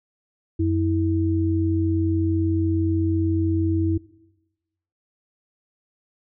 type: tone pair together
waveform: sine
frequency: 91.2 / 325 Hz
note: F#2 / E4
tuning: -24 / -24 cents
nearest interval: octave + minor seventh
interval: 2200 cents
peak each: -21 dBFS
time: 0.59-3.98 s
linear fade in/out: 10 ms
effects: noise-tail reverb RT60 1.0 s tail -19 dB re dry